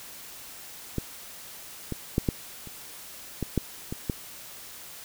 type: clicks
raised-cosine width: 3 ms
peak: -14 / -17 / -9 / -10 / -29 / -15 / -10 / -19 / -13 dBFS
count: 9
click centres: 0.983 / 1.923 / 2.181 / 2.288 / 2.673 / 3.427 / 3.577 / 3.925 / 4.098 s
effects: white hiss -44 dBFS RMS until 5.04 s